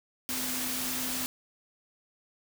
sine tone in noise, 254.9 Hz, C4, 45 cents flat, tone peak -39 dBFS, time 0.29-1.26 s, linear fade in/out 0 ms, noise white, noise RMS -33 dBFS, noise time 0.29-1.26 s, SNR -9 dB, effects none

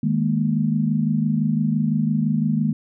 sine chord, D# suspended fourth, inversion none, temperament just, 155.56 / 207.4 / 233.3 Hz, D#3 / G#3 / A#3, 0 / -2 / +2 cents, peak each -22 dBFS, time 0.03-2.73 s, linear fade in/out 5 ms, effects none

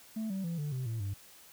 sine tone with pitch steps, 219.8 / 192.46 / 168.51 / 147.55 / 129.19 / 113.12 / 99.05 Hz, A3 / G3 / E3 / D3 / C3 / A2 / G2, -2 / -32 / +38 / +8 / -22 / +48 / +18 cents, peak -30 dBFS, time 0.16-1.14 s, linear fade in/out 10 ms, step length 140 ms, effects tanh soft clip ceiling -32 dBFS + white hiss -56 dBFS RMS until 1.52 s

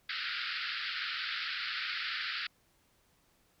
pink band-pass noise, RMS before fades -37 dBFS, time 0.09-2.47 s, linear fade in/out 5 ms, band 1300 to 4900 Hz, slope 96 dB/octave, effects pink hiss -70 dBFS RMS until 3.6 s

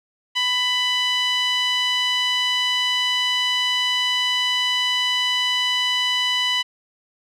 sawtooth tone with band-pass filter, 995 Hz, B5, 13 cents sharp, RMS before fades -21 dBFS, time 0.35-6.63 s, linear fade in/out 20 ms, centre 3000 Hz, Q 2.8, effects none

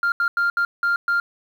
sine tone bursts at uneven times, 1396.9 Hz, F6, in tune, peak -15 dBFS, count 6, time 0.03-0.12 / 0.2-0.28 / 0.37-0.5 / 0.57-0.65 / 0.83-0.96 / 1.08-1.2 s, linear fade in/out 2 ms, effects tanh soft clip ceiling -15 dBFS + 8-bit

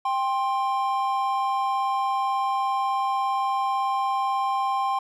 triangle tone pair together, 789.5 / 1053 Hz, G5 / C6, +12 / +11 cents, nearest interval perfect fourth, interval 499 cents, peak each -23 dBFS, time 0.05-4.99 s, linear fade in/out 5 ms, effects none

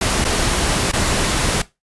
pink noise with dropouts, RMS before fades -18 dBFS, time 0.01-1.62 s, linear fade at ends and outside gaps 5 ms, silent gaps 0.244-0.249 / 0.917-0.933 s, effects noise-tail reverb RT60 0.2 s tail -17 dB re dry + resampled to 24000 Hz

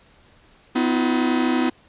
45% pulse tone cluster, 251.8 / 320.5 / 352.5 Hz, B3 / E4 / F4, +34 / -49 / +16 cents, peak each -20 / -23 / -27 dBFS, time 0.75-1.7 s, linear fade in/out 10 ms, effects pink hiss -54 dBFS RMS until 1.88 s + resampled to 8000 Hz

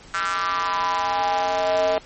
square tone with high-pass filter sweep, 90.6 Hz, F#2, 36 cents flat, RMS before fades -22 dBFS, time 0.14-1.98 s, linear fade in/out 0 ms, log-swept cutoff 1400 to 580 Hz, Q 5.8, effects pink hiss -46 dBFS RMS until 2.05 s + MP3 32 kbps

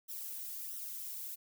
violet noise with flanger, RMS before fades -43 dBFS, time 0.08-1.36 s, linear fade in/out 20 ms, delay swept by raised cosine 0.42 to 2.22 ms, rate 1.5 Hz, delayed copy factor -0.75, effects none

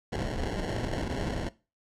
pink noise with sample-and-hold, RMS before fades -32 dBFS, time 0.12-1.49 s, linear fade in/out 5 ms, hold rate 1225 Hz, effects noise-tail reverb RT60 0.3 s tail -19 dB re dry + low-pass 7000 Hz 12 dB/octave

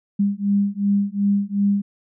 sine beating tone pair, 199.8 / 202.5 Hz, G3 / G#3, +33 / -43 cents, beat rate 2.7 Hz, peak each -20 dBFS, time 0.19-1.82 s, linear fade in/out 10 ms, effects none

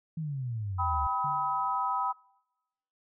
sine exponential sweep, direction down, 164.81 to 69.2 Hz, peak -31 dBFS, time 0.17-1.07 s, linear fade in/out 5 ms
sine chord, G augmented, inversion none, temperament equal with one note detuned, 784 / 987.8 / 1275.1 Hz, G5 / B5 / D#6, 0 / 0 / +42 cents, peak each -34 / -30 / -31 dBFS, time 0.78-2.13 s, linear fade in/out 20 ms
sine tone with exponential decay, 145 Hz, D3, 22 cents flat, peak -36 dBFS, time 1.24-1.89 s, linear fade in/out 5 ms, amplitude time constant 140 ms
effects noise-tail reverb RT60 1.0 s tail -26 dB re dry

